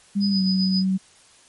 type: tone with pitch glide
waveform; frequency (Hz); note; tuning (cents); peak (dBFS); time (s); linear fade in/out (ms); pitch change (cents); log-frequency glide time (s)
sine; 200.6 to 189.34; G3 to F#3; +40 to +40; -18; 0.15-0.98; 20; -100; 0.29-0.42
type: tone with tremolo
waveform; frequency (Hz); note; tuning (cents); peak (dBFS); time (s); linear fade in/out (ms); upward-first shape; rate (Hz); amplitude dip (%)
sine; 4978; D#8; 0; -22; 0.2-0.85; 50; triangle; 7.5; 70
effects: white hiss -53 dBFS RMS until 1.48 s + MP3 48 kbps